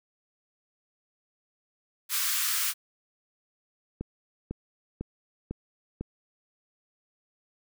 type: high-pass noise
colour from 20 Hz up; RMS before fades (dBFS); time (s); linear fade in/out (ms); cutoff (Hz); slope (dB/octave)
white; -28; 2.09-2.74; 50; 1100; 48
type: click train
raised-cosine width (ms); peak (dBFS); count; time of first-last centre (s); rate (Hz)
3; -20; 5; 4.01-6.01; 2
effects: none